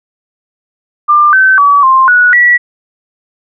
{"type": "tone with pitch steps", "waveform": "sine", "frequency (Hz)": [1193, 1536, 1142, 1053, 1466, 1940], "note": ["D6", "G6", "D6", "C6", "F#6", "B6"], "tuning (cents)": [27, -36, -49, 11, -16, -31], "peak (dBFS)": -3, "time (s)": [1.08, 2.58], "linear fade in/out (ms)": 20, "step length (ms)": 250, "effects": []}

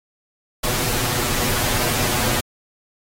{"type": "noise with comb filter", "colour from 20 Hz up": "pink", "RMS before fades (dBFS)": -21, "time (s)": [0.63, 2.41], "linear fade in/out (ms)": 10, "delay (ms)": 8.2, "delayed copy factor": 0.8, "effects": ["AAC 48 kbps"]}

